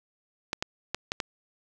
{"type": "clicks", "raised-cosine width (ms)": 0.2, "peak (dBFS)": -11, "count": 5, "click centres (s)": [0.531, 0.625, 0.946, 1.119, 1.202], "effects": []}